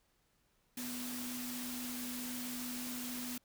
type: tone in noise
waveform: sine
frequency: 246.9 Hz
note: B3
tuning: in tune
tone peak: -42 dBFS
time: 0.77-3.38 s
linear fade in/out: 5 ms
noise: white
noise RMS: -44 dBFS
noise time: 0.77-3.38 s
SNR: -1 dB
effects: pink hiss -75 dBFS RMS until 3.44 s